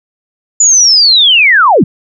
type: linear sweep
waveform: sine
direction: down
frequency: 7040 to 124.3 Hz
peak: -3 dBFS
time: 0.6-1.84 s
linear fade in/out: 5 ms
effects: none